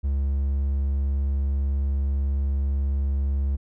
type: tone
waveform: triangle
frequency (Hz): 69.1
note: C#2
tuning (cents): -5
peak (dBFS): -19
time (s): 0.03-3.57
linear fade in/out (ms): 20
effects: none